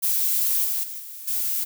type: noise with level steps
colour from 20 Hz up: violet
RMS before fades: -22 / -25 / -34 / -38 / -25 dBFS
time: 0.02-1.65 s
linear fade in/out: 20 ms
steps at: 0.64 / 0.83 / 0.99 / 1.27 s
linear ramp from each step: 10 ms
effects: none

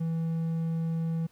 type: tone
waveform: triangle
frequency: 163.9 Hz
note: E3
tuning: 10 cents flat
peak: -25 dBFS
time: 0-1.27 s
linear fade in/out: 10 ms
effects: pink hiss -65 dBFS RMS until 1.31 s

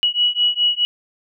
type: beating tone pair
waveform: sine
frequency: 2923 / 2927.8 Hz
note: F#7 / F#7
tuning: -22 / -19 cents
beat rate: 4.8 Hz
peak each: -18 dBFS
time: 0.03-0.85 s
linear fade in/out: 0 ms
effects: none

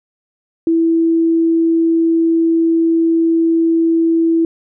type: tone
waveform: sine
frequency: 329.6 Hz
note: E4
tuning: in tune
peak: -10 dBFS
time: 0.67-4.45 s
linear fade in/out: 2 ms
effects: none

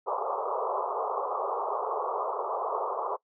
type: band-pass noise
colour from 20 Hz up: white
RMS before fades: -31 dBFS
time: 0.06-3.17 s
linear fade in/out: 20 ms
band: 390 to 1200 Hz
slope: 96 dB/octave
effects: noise-tail reverb RT60 0.1 s tail -22 dB re dry

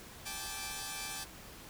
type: chord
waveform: 5% pulse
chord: G suspended second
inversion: none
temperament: equal with one note detuned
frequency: 784 / 863.9 / 1174.7 Hz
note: G5 / A5 / D6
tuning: 0 / -32 / 0 cents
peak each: -32 dBFS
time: 0.25-1.25 s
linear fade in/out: 20 ms
effects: pink hiss -51 dBFS RMS until 1.69 s

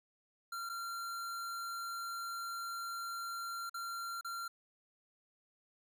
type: tone with dropouts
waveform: square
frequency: 1375 Hz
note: F6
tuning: 27 cents flat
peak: -40 dBFS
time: 0.52-4.48 s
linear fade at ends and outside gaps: 5 ms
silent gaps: 0.692-0.696 / 3.696-3.742 / 4.211-4.246 s
effects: none

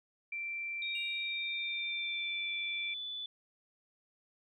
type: tone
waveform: sine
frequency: 2349 Hz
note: D7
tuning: in tune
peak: -36 dBFS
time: 0.32-2.94 s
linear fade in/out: 5 ms
type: tone with pitch glide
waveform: sine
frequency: 3729 to 3479 Hz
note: A#7 to A7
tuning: 0 to -20 cents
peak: -38 dBFS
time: 0.82-3.26 s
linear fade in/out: 2 ms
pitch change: -120 cents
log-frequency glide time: 1.24-2.51 s
type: tone with exponential decay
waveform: triangle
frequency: 2794 Hz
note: F7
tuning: in tune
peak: -39 dBFS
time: 0.95-1.55 s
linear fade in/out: 2 ms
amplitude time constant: 130 ms
effects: none

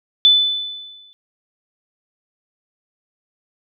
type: tone with exponential decay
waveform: sine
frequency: 3501 Hz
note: A7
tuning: 9 cents flat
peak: -6 dBFS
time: 0.25-1.13 s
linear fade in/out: 0 ms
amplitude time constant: 190 ms
effects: none

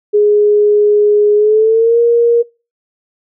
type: tone with pitch glide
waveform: sine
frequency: 416.4 to 470.1 Hz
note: G#4 to A#4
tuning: +5 to +15 cents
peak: -6 dBFS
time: 0.13-2.43 s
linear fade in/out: 20 ms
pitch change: +210 cents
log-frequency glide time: 1.36-1.99 s
effects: noise-tail reverb RT60 0.3 s tail -24 dB re dry

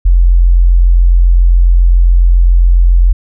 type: tone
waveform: sine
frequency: 43.65 Hz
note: F1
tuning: in tune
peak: -3 dBFS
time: 0.05-3.13 s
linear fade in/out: 10 ms
effects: none

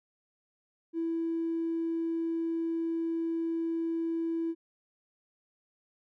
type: tone with tanh clipping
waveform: triangle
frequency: 330.4 Hz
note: E4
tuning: 4 cents sharp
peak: -28 dBFS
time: 0.93-4.55 s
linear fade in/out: 50 ms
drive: 1 dB
effects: none

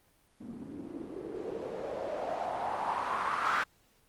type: noise with low-pass filter sweep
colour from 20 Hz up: blue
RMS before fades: -35 dBFS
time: 0.4-3.64 s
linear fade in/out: 10 ms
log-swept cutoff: 230 to 1400 Hz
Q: 4.6
effects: pink hiss -67 dBFS RMS until 4.08 s + Opus 32 kbps

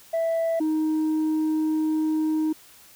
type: tone pair in turn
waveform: sine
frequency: 659.3 / 312.3 Hz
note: E5 / D#4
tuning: 0 / +7 cents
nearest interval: octave + minor second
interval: 1293 cents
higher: first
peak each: -19 / -18 dBFS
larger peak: second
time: 0.13-0.6 / 0.6-2.53 s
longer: second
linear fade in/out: 10 ms
effects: tanh soft clip ceiling -20 dBFS + white hiss -51 dBFS RMS until 2.95 s

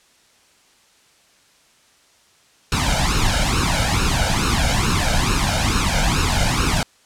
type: noise with flanger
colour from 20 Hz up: pink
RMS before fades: -18 dBFS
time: 2.72-6.83 s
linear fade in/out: 2 ms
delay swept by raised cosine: 0.74 to 1.36 ms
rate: 2.3 Hz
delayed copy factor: +0.8
effects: white hiss -55 dBFS RMS until 7.05 s + low-pass 8000 Hz 12 dB/octave

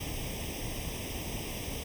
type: noise with comb filter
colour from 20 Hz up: pink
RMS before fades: -37 dBFS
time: 0-1.84 s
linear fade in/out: 10 ms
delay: 0.35 ms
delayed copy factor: +0.85
effects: none

